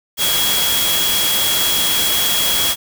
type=tone in noise; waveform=sine; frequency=3322 Hz; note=G#7; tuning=in tune; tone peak=-18 dBFS; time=0.17-2.76 s; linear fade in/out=50 ms; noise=white; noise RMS=-18 dBFS; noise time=0.17-2.76 s; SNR=-3 dB; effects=none